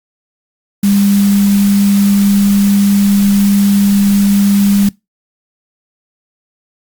sine tone in noise, 200.6 Hz, G3, 40 cents sharp, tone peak -7 dBFS, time 0.83-4.89 s, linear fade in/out 5 ms, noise white, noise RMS -24 dBFS, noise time 0.83-4.89 s, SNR +14 dB, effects noise-tail reverb RT60 0.2 s tail -22 dB re dry + Opus 48 kbps

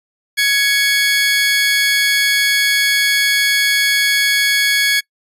25% pulse tone pair together, 1676 / 2223 Hz, G#6 / C#7, +15 / +4 cents, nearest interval perfect fourth, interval 489 cents, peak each -11 dBFS, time 0.37-5.01 s, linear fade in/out 20 ms, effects noise-tail reverb RT60 0.1 s tail -26 dB re dry + resampled to 32000 Hz

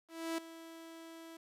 sawtooth tone with ADSR envelope, 328.4 Hz, E4, 6 cents flat, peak -30 dBFS, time 0.08-1.37 s, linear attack 300 ms, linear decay 6 ms, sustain -15 dB, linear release 5 ms, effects resampled to 32000 Hz + 11-bit

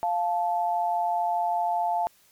sine tone pair together, 698.5 / 873.5 Hz, F5 / A5, 0 / -13 cents, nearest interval major third, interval 387 cents, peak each -25 / -26 dBFS, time 0.03-2.07 s, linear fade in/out 0 ms, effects white hiss -60 dBFS RMS until 2.31 s + MP3 96 kbps

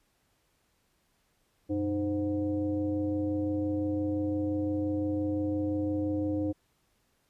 sine tone with frequency modulation, 306.6 Hz, D#4, 25 cents flat, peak -27 dBFS, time 1.69-6.53 s, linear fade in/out 20 ms, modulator 213 Hz, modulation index 0.82, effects pink hiss -72 dBFS RMS until 7.29 s + resampled to 32000 Hz

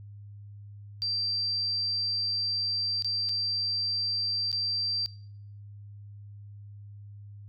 sine tone with dropouts, 4699 Hz, D8, in tune, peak -27 dBFS, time 1.02-5.06 s, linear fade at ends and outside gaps 0 ms, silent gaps 3.023-3.046 / 3.289-3.293 / 4.516-4.528 s, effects noise-tail reverb RT60 0.6 s tail -21 dB re dry + added 102 Hz sine -43 dBFS peak until 7.48 s

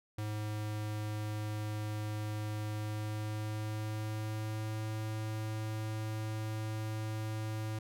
square tone with pitch glide, 106.5 to 108.86 Hz, G#2 to A2, +44 to -18 cents, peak -36 dBFS, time 0.18-7.79 s, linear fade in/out 5 ms, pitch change +38 cents, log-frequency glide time 2.73-4.83 s, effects none

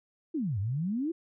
sine exponential two-way sweep, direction down then up, 349.2 to 93 to 349.2 Hz, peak -28 dBFS, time 0.34-1.12 s, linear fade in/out 10 ms, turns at 0.59 s, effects none

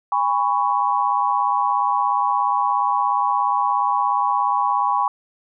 sine tone cluster, 815 / 995 / 1112 Hz, G#5 / B5 / C#6, -33 / +13 / +5 cents, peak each -21 dBFS, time 0.12-5.08 s, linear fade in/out 2 ms, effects none

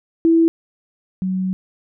sine tone pair in turn, 329.6 / 187 Hz, E4 / F#3, 0 / +19 cents, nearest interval minor seventh, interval 981 cents, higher first, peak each -10 / -18 dBFS, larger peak first, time 0.25-0.48 / 1.22-1.53 s, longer second, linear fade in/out 0 ms, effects none

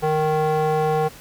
square tone with band-pass filter, 154.9 Hz, D#3, 7 cents flat, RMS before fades -20 dBFS, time 0.02-1.09 s, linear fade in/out 20 ms, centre 640 Hz, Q 2.3, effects pink hiss -43 dBFS RMS until 1.2 s

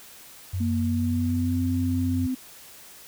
sine tone, 92.2 Hz, F#2, 6 cents flat, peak -25 dBFS, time 0.53-2.27 s, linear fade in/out 10 ms
sine tone with pitch glide, 233.1 to 257.2 Hz, A#3 to C4, 0 to -30 cents, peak -24 dBFS, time 0.6-2.35 s, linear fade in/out 10 ms, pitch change +170 cents, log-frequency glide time 0.78-1.63 s
effects white hiss -47 dBFS RMS until 3.07 s

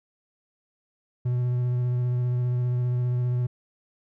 triangle tone with vibrato, 123.47 Hz, B2, in tune, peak -20 dBFS, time 1.25-3.47 s, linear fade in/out 10 ms, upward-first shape square, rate 15 Hz, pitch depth 11 cents each way, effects none

